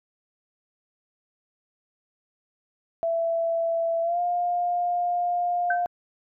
sine tone with pitch glide, 666 to 705.6 Hz, E5 to F5, +18 to +18 cents, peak -22 dBFS, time 3.03-5.86 s, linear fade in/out 0 ms, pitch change +100 cents, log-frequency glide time 4.02-4.2 s
sine tone with exponential decay, 1545 Hz, G6, 26 cents flat, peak -20 dBFS, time 5.7-5.87 s, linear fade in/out 5 ms, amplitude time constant 35 ms
effects none

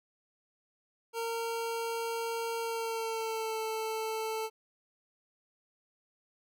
25% pulse tone with pitch glide, 459.6 to 441.4 Hz, A#4 to A4, -25 to +5 cents, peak -29 dBFS, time 1.13-4.5 s, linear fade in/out 50 ms, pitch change -70 cents, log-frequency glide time 2.6-3.59 s, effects none

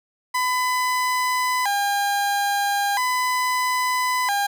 30% pulse tone with vibrato, 900 Hz, A5, 39 cents sharp, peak -17 dBFS, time 0.34-4.47 s, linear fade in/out 10 ms, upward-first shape square, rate 0.38 Hz, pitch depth 190 cents each way, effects none

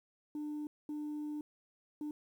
sine tone bursts at uneven times, 298.8 Hz, D4, 30 cents sharp, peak -35 dBFS, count 3, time 0.35-0.67 / 0.89-1.41 / 2.01-2.11 s, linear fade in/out 2 ms, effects tanh soft clip ceiling -36 dBFS + 11-bit

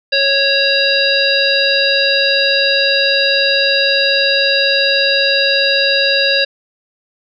harmonic tone with a mistuned harmonic, 552 Hz, C#5, 7 cents flat, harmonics 1 / 3 / 5 / 7 / 9, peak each -17 / -17 / -17 / -17 / -17 dBFS, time 0.12-6.45 s, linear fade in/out 10 ms, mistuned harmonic 9, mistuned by -60 cents, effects none

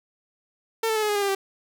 sawtooth tone with pitch steps, 449.5 / 440.5 / 431.7 / 423 / 414.6 / 406.3 / 398.2 / 390.2 Hz, A4 / A4 / A4 / G#4 / G#4 / G#4 / G4 / G4, +37 / +2 / -33 / +32 / -3 / -38 / +27 / -8 cents, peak -18 dBFS, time 0.83-1.35 s, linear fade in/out 5 ms, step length 65 ms, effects none

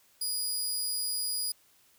20% pulse tone, 4900 Hz, D#8, 27 cents flat, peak -24 dBFS, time 0.21-1.52 s, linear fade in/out 5 ms, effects white hiss -64 dBFS RMS until 1.98 s

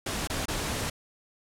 pink noise with dropouts, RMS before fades -31 dBFS, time 0.06-0.9 s, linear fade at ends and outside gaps 5 ms, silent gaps 0.274-0.298 / 0.457-0.482 s, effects low-pass 11000 Hz 12 dB/octave

